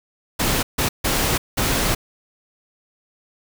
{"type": "noise bursts at uneven times", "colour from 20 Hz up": "pink", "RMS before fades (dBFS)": -20, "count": 4, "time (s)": [[0.39, 0.63], [0.78, 0.89], [1.04, 1.38], [1.57, 1.95]], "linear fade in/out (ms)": 10, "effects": []}